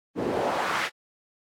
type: noise with band-pass filter sweep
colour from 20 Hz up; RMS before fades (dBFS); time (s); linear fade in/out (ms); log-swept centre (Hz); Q
pink; -27; 0.15-0.9; 50; 280 to 2000; 1.6
effects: high-pass 100 Hz 12 dB/octave + AAC 64 kbps